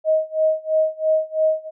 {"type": "tone with tremolo", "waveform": "sine", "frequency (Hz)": 629, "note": "D#5", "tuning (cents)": 19, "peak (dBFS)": -13, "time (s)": [0.04, 1.71], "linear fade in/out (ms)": 50, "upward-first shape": "sine", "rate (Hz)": 3, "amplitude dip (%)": 95, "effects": []}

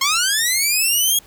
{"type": "linear sweep", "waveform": "10% pulse", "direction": "up", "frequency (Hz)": [1050, 3322], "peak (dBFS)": -7, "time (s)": [0.01, 1.19], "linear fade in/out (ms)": 5, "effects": ["pink hiss -48 dBFS RMS until 1.26 s"]}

